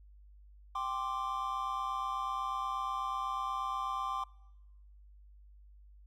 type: chord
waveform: triangle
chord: G suspended fourth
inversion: none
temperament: equal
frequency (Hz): 784 / 1046.5 / 1174.7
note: G5 / C6 / D6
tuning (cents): 0 / 0 / 0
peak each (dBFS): -39 / -35 / -35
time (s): 0.75-4.24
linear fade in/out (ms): 5
effects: noise-tail reverb RT60 1.0 s tail -24 dB re dry + added 50 Hz sine -54 dBFS peak until 6.06 s